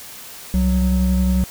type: tone pair together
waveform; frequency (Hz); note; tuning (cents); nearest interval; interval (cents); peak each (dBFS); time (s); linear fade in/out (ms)
triangle; 65.41 / 185; C2 / F#3; 0 / 0; octave + tritone; 1800; -15; 0.54-1.44; 0
effects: white hiss -37 dBFS RMS until 1.5 s